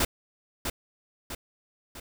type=noise with echo; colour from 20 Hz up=pink; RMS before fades=-24 dBFS; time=0-0.05 s; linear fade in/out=5 ms; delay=650 ms; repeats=3; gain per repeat=-6 dB; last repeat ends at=2 s; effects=none